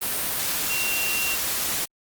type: tone in noise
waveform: sine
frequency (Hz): 2750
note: F7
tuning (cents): -27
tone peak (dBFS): -26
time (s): 0.69-1.36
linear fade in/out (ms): 20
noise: white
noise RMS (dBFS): -26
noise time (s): 0.01-1.86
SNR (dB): -3
effects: Opus 32 kbps